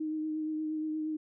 sine tone with vibrato, 310.6 Hz, D#4, 3 cents flat, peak -31 dBFS, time 0-1.17 s, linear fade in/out 10 ms, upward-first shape triangle, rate 8.5 Hz, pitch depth 22 cents each way, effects none

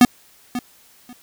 square tone with echo, 246.1 Hz, B3, 6 cents flat, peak -7 dBFS, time 0.01-0.05 s, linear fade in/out 2 ms, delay 540 ms, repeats 2, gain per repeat -15 dB, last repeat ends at 1.13 s, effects white hiss -52 dBFS RMS until 1.22 s

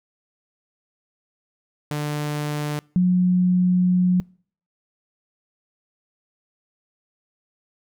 sawtooth / sine tone pair in turn, 148.5 / 180.98 Hz, D3 / F#3, +20 / -38 cents, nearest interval minor third, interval 342 cents, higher second, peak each -20 / -14 dBFS, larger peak second, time 1.91-2.79 / 2.96-4.2 s, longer second, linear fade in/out 0 ms, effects noise-tail reverb RT60 0.5 s tail -26 dB re dry

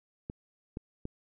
clicks, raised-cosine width 3 ms, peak -24 dBFS, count 3, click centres 0.299 / 0.771 / 1.054 s, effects none

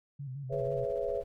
sine tone with vibrato, 134.8 Hz, C#3, 48 cents flat, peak -37 dBFS, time 0.19-0.85 s, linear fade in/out 10 ms, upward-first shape square, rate 6.1 Hz, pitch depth 80 cents each way
sine chord, C# minor seventh, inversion second, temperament just, 415.8 / 498.9 / 554.4 / 665.2 Hz, G#4 / B4 / C#5 / E5, +2 / +17 / 0 / +16 cents, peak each -36 / -35 / -35 / -37 dBFS, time 0.49-1.24 s, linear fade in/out 50 ms
brown noise with tremolo, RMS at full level -47 dBFS, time 0.52-1.24 s, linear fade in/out 5 ms, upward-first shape sine, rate 16 Hz, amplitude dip 60%
effects none

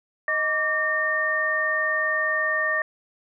sine tone cluster, 624 / 1163 / 1828 Hz, D#5 / D6 / A#6, +5 / -17 / -34 cents, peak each -29 / -29 / -22 dBFS, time 0.28-2.82 s, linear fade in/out 2 ms, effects none

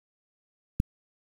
click, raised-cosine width 5 ms, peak -10 dBFS, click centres 0.801 s, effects 7-bit

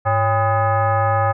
sine tone with frequency modulation, 349.2 Hz, F4, in tune, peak -14 dBFS, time 0.05-1.33 s, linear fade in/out 20 ms, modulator 452 Hz, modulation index 2.3, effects none

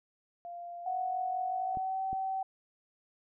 sine tone, 695 Hz, F5, 9 cents flat, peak -40 dBFS, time 0.45-1.75 s, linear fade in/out 0 ms
sine tone with pitch glide, 740 to 766.1 Hz, F#5 to G5, 0 to -40 cents, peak -31 dBFS, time 0.86-2.43 s, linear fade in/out 5 ms, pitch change +60 cents, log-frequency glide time 1.43-2.02 s
clicks, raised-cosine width 3 ms, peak -30 dBFS, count 2, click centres 1.772 / 2.13 s
effects none

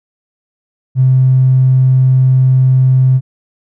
triangle tone with tanh clipping, 130 Hz, C3, 11 cents flat, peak -5 dBFS, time 0.95-3.21 s, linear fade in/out 50 ms, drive 2 dB, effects none

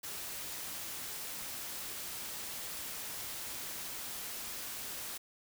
white noise, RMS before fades -42 dBFS, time 0.03-5.18 s, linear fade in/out 10 ms, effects none

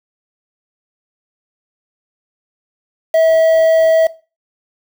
triangle tone with quantisation, 647 Hz, E5, 32 cents flat, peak -6 dBFS, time 3.14-4.07 s, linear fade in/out 5 ms, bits 5, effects noise-tail reverb RT60 0.3 s tail -18 dB re dry

